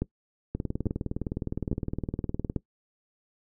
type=two click trains; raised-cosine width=3 ms; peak=-17 / -14 dBFS; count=39 / 4; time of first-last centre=0.55-2.499 / 0.02-2.562 s; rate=19.5 / 1.18 Hz; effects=noise-tail reverb RT60 0.1 s tail -20 dB re dry